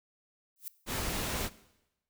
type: noise with exponential growth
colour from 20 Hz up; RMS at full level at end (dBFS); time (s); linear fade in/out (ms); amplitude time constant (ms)
violet; -36; 0.56-0.68; 0; 24
type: noise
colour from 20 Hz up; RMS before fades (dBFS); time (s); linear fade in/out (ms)
pink; -34; 0.86-1.5; 50
effects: noise-tail reverb RT60 0.9 s tail -18 dB re dry